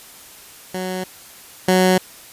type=tone pair in turn; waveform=15% pulse; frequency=185 / 185 Hz; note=F#3 / F#3; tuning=0 / 0 cents; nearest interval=unison; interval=0 cents; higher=neither; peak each=-17 / -6 dBFS; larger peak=second; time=0.74-1.04 / 1.68-1.98 s; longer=neither; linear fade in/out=5 ms; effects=white hiss -42 dBFS RMS until 2.32 s + resampled to 32000 Hz